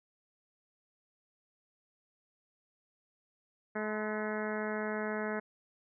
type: harmonic tone with a mistuned harmonic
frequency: 213.9 Hz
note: A3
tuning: 49 cents flat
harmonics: 1 / 2 / 3 / 4 / 5 / 6 / 7 / 8 / 9 / 10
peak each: -38 / -38 / -40 / -45 / -47 / -46 / -43 / -44 / -47 / -50 dBFS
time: 3.75-5.4 s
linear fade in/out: 10 ms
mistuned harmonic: 5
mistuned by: -54 cents
effects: none